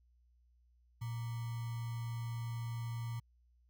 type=tone with sample-and-hold; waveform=sine; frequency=116.54 Hz; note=A#2; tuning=in tune; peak=-37 dBFS; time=1.01-3.2 s; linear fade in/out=10 ms; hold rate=1050 Hz; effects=added 60 Hz sine -66 dBFS peak until 3.69 s